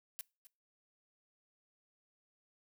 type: noise with echo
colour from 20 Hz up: blue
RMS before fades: -42 dBFS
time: 0.19-0.21 s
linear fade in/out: 0 ms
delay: 260 ms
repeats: 1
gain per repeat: -15 dB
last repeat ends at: 0.47 s
effects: noise-tail reverb RT60 0.3 s tail -24 dB re dry